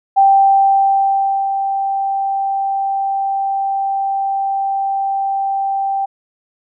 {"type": "tone with ADSR envelope", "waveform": "sine", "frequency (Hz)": 784, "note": "G5", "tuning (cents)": 0, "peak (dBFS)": -6, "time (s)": [0.16, 6.06], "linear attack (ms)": 21, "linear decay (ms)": 1300, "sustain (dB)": -9, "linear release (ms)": 14, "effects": []}